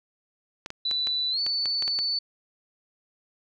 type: clicks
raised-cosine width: 0.2 ms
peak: -17 dBFS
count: 9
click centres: 0.661 / 0.704 / 0.912 / 1.071 / 1.465 / 1.657 / 1.824 / 1.879 / 1.989 s
type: tone with pitch glide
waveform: sine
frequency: 3975 to 4488 Hz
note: B7 to C#8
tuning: +10 to +21 cents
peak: -24 dBFS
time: 0.85-2.19 s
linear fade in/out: 5 ms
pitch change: +211 cents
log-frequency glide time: 1.31-1.4 s
effects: none